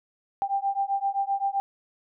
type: beating tone pair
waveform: sine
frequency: 787 / 794.7 Hz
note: G5 / G5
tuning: +7 / +23 cents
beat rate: 7.7 Hz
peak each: -27 dBFS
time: 0.42-1.6 s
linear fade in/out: 0 ms
effects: none